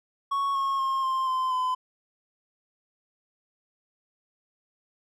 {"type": "tone with pitch steps", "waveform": "triangle", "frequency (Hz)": [1108.7, 1089.7, 1070.9, 1052.5, 1034.5, 1016.7], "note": ["C#6", "C#6", "C6", "C6", "C6", "B5"], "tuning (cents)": [0, -30, 40, 10, -20, 50], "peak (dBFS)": -22, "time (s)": [0.31, 1.75], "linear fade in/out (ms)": 10, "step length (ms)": 240, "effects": []}